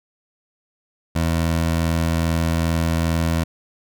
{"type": "tone", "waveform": "20% pulse", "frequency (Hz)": 82.41, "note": "E2", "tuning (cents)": 0, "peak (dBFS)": -13, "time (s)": [1.15, 3.44], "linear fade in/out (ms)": 10, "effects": []}